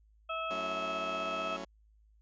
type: harmonic tone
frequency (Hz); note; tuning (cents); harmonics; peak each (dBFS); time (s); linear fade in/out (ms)
650; E5; -24; 1 / 2 / 4 / 5; -39 / -36 / -41 / -46; 0.29-1.57; 10
type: chord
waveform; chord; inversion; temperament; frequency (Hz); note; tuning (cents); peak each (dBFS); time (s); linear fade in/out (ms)
15% pulse; F# minor seventh; none; just; 185 / 222 / 277.5 / 333; F#3 / A3 / C#4 / E4; 0 / +16 / +2 / +18; -39 / -41 / -39 / -42; 0.5-1.65; 10
effects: added 53 Hz sine -61 dBFS peak until 2.21 s + resampled to 16000 Hz